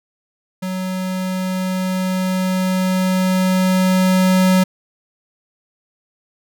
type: tone with level ramp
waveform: square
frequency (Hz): 185.9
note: F#3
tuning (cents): +8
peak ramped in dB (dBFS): -22 to -11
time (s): 0.62-4.64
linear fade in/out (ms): 10
effects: none